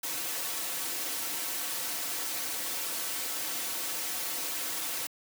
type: noise with comb filter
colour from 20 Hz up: white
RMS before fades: -34 dBFS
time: 0.03-5.07 s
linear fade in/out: 5 ms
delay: 4.9 ms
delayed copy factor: -0.9
effects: high-pass 200 Hz 12 dB/octave